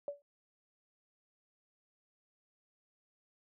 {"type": "tone with exponential decay", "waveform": "sine", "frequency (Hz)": 573, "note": "D5", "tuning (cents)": -43, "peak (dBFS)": -32, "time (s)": [0.08, 0.22], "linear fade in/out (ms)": 1, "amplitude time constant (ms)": 29, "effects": []}